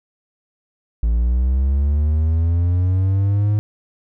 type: linear sweep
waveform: triangle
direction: up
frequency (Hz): 55 to 105.8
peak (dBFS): -12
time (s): 1.03-3.59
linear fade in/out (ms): 0
effects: none